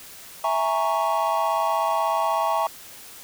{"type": "chord", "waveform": "triangle", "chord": "A# half-diminished seventh", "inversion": "second", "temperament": "equal with one note detuned", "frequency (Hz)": [659.3, 830.6, 927, 1108.7], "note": ["E5", "G#5", "A#5", "C#6"], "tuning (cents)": [0, 0, -10, 0], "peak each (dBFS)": -24, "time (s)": [0.44, 2.67], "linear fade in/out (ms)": 2, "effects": ["white hiss -43 dBFS RMS until 3.23 s"]}